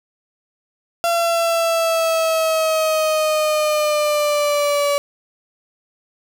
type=linear sweep; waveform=35% pulse; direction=down; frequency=683 to 571 Hz; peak=-14 dBFS; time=1.04-4.98 s; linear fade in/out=0 ms; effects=none